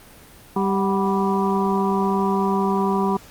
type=harmonic tone with a mistuned harmonic; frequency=196 Hz; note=G3; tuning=in tune; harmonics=1 / 2 / 4 / 5 / 6; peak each=-21 / -23 / -28 / -24 / -31 dBFS; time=0.56-3.17 s; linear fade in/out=5 ms; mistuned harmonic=4; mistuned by=-74 cents; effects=pink hiss -46 dBFS RMS until 3.3 s + Opus 32 kbps